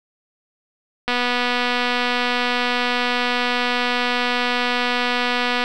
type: click train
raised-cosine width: 0.3 ms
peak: -5 dBFS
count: 1118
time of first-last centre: 1.08-5.639 s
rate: 245 Hz
effects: none